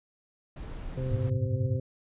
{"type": "noise", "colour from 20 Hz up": "brown", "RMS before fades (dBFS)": -38, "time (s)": [0.56, 1.3], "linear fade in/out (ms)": 5}
{"type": "harmonic tone", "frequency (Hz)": 129.7, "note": "C3", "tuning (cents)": -15, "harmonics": [1, 2, 3, 4], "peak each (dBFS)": [-30, -40, -42, -38], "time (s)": [0.97, 1.8], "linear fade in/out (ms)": 5}
{"type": "tone bursts", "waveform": "sine", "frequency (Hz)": 105.8, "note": "G#2", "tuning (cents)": 33, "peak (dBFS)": -25, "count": 7, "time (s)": [1.11, 1.767], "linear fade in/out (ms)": 10, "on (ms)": 69, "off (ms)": 29}
{"effects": ["resampled to 8000 Hz"]}